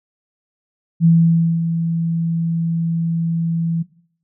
sine tone with ADSR envelope, 166.1 Hz, E3, 13 cents sharp, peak -8 dBFS, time 1-3.83 s, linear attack 48 ms, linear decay 550 ms, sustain -9 dB, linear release 14 ms, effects noise-tail reverb RT60 0.6 s tail -19 dB re dry

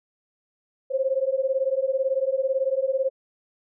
sine beating tone pair, 523 / 541 Hz, C5 / C#5, -1 / -42 cents, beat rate 18 Hz, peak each -24 dBFS, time 0.9-3.1 s, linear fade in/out 20 ms, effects none

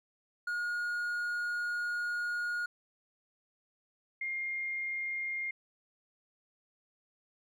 triangle / sine tone pair in turn, 1436 / 2121 Hz, F6 / C7, +48 / +23 cents, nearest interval perfect fifth, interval 675 cents, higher second, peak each -30 / -33 dBFS, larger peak first, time 0.47-2.66 / 4.21-5.51 s, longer first, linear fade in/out 5 ms, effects none

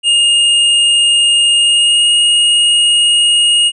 square tone with pitch glide, 2838 to 2863 Hz, F7 to F7, +27 to +42 cents, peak -8 dBFS, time 0.03-3.72 s, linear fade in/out 50 ms, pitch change +15 cents, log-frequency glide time 1.56-2.11 s, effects resampled to 24000 Hz

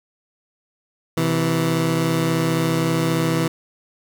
20% pulse tone pair together, 128.5 / 163.45 Hz, C3 / E3, -31 / -14 cents, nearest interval major third, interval 417 cents, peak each -19 / -14 dBFS, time 1.17-3.48 s, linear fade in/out 5 ms, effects none

